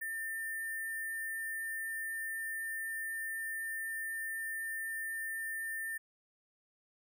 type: tone with sample-and-hold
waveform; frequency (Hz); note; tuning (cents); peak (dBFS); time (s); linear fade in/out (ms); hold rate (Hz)
sine; 1798; A6; +37; -36; 0.01-5.98; 10; 11025
effects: none